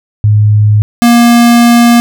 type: tone pair in turn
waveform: sine / square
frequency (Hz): 105.5 / 236.8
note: G#2 / A#3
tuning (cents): +28 / +27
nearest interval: octave + major second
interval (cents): 1399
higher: second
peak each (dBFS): -3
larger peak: neither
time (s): 0.24-0.82 / 1.02-2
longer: second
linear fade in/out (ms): 0
effects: none